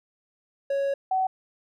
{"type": "tone pair in turn", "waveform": ["triangle", "sine"], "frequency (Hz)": [554.4, 754.9], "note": ["C#5", "F#5"], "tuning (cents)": [0, 35], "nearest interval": "perfect fourth", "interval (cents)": 535, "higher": "second", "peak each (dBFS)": -21, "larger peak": "neither", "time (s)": [[0.7, 0.94], [1.11, 1.27]], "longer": "first", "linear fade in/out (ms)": 5, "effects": []}